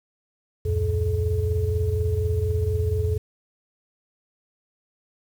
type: tone cluster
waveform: sine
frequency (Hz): 71.5 / 87.7 / 111.9 / 429.3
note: D2 / F2 / A2 / A4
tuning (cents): -46 / +8 / +30 / -43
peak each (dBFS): -29 / -22 / -28 / -27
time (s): 0.65-3.18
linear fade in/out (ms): 10
effects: tanh soft clip ceiling -11 dBFS + 8-bit